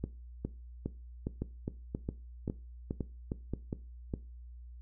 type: two click trains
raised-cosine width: 3 ms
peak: -21 / -21 dBFS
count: 11 / 5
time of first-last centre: 0.04-4.138 / 1.42-3.536 s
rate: 2.44 / 1.89 Hz
effects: noise-tail reverb RT60 0.3 s tail -18 dB re dry + added 60 Hz sine -46 dBFS peak until 4.81 s